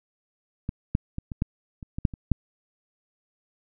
clicks, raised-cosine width 5 ms, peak -16 / -9 / -18 / -21 / -11 / -26 / -18 / -7 / -24 / -7 dBFS, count 10, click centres 0.691 / 0.951 / 1.184 / 1.318 / 1.421 / 1.828 / 1.985 / 2.052 / 2.138 / 2.317 s, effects none

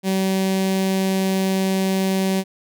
sawtooth tone with notch filter, 190.9 Hz, G3, 46 cents flat, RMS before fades -20 dBFS, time 0.03-2.44 s, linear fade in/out 50 ms, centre 1300 Hz, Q 1.3, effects none

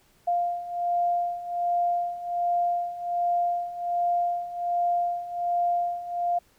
sine beating tone pair, 698.5 / 699.8 Hz, F5 / F5, 0 / +3 cents, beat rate 1.3 Hz, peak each -29 / -25 dBFS, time 0.27-6.39 s, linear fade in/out 10 ms, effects pink hiss -62 dBFS RMS until 6.58 s

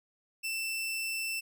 sawtooth tone, 2668 Hz, E7, 20 cents sharp, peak -29 dBFS, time 0.43-1.41 s, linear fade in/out 20 ms, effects none

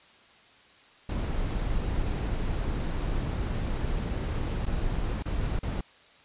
brown noise with dropouts, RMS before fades -29 dBFS, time 1.09-5.81 s, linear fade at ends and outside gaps 5 ms, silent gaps 4.656-4.663 / 5.226-5.255 / 5.592-5.63 s, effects white hiss -56 dBFS RMS until 6.24 s + resampled to 8000 Hz

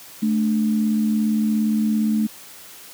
sine tone pair together, 217.3 / 294.6 Hz, A3 / D4, -21 / +6 cents, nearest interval perfect fourth, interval 527 cents, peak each -17 / -27 dBFS, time 0.22-2.27 s, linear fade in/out 10 ms, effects white hiss -42 dBFS RMS until 2.93 s + high-pass 80 Hz 12 dB/octave

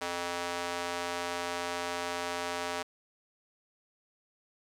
square tone with high-pass filter, 87.31 Hz, F2, in tune, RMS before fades -35 dBFS, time 0.01-2.83 s, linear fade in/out 10 ms, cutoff 600 Hz, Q 0.84, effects low-pass 9000 Hz 12 dB/octave + 10-bit

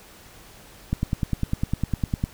click train, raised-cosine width 5 ms, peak -10 dBFS, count 14, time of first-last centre 0.93-2.239 s, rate 9.93 Hz, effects pink hiss -48 dBFS RMS until 2.33 s

